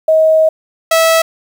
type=tone pair in turn; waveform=sine / sawtooth; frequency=634 / 652.2 Hz; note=D#5 / E5; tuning=+32 / -19 cents; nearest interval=unison; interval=49 cents; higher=second; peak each=-6 / -4 dBFS; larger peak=second; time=0.08-0.49 / 0.91-1.22 s; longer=first; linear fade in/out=5 ms; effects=7-bit